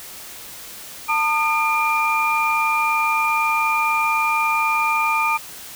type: tone cluster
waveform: sine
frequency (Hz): 899 / 1223 / 2390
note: A5 / D#6 / D7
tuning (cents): +37 / -30 / +30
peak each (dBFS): -21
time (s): 1.08-5.38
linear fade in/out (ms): 20
effects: white hiss -37 dBFS RMS until 5.75 s